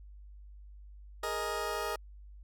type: chord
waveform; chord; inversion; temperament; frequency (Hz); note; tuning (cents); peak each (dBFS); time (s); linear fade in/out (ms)
20% pulse; Ab suspended second; none; just; 415.3 / 467.2 / 623; Ab4 / Bb4 / Eb5; 0 / +4 / +2; -33; 1.23-1.96; 5
effects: added 50 Hz sine -48 dBFS peak until 2.43 s + AAC 64 kbps